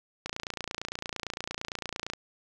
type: click train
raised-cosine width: 0.2 ms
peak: -16 dBFS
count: 55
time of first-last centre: 0.26-2.135 s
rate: 28.8 Hz
effects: none